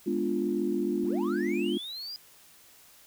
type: chord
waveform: sine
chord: G# diminished seventh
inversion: none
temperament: equal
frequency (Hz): 207.7 / 246.9 / 293.7 / 349.2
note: G#3 / B3 / D4 / F4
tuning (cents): 0 / 0 / 0 / 0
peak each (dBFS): -32 / -33 / -32 / -29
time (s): 0.06-1.78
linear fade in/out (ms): 10
type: linear sweep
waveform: triangle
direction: up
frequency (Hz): 164.81 to 4963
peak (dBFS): -35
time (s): 1.04-2.16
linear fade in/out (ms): 0
effects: tanh soft clip ceiling -14 dBFS + white hiss -56 dBFS RMS until 3.06 s